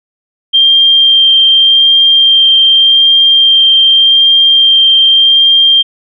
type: tone with vibrato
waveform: sine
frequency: 3178 Hz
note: G7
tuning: 23 cents sharp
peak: -3 dBFS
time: 0.53-5.83 s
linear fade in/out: 20 ms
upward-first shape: sine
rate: 0.85 Hz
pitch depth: 8 cents each way
effects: none